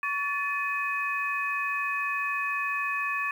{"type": "tone cluster", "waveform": "sine", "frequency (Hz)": [1126, 1748, 2514], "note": ["C#6", "A6", "D#7"], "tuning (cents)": [27, -12, 17], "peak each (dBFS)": -31, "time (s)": [0.03, 3.31], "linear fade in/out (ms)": 2, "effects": ["9-bit"]}